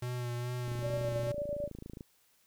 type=tone with vibrato; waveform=square; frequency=122.2 Hz; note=B2; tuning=18 cents flat; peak=-35 dBFS; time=0.02-1.32 s; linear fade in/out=5 ms; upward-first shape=sine; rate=2.4 Hz; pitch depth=26 cents each way
type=click train; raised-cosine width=3 ms; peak=-31 dBFS; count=37; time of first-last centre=0.68-2.008 s; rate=27.1 Hz
type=tone with tremolo; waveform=sine; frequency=581 Hz; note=D5; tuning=19 cents flat; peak=-31 dBFS; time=0.81-1.7 s; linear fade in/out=50 ms; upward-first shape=triangle; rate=8.8 Hz; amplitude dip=55%
effects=white hiss -69 dBFS RMS until 2.46 s